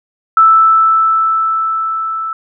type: tone with level ramp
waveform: sine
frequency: 1318.5 Hz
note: E6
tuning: in tune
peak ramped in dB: -3 to -17 dBFS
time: 0.37-2.33 s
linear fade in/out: 2 ms
effects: none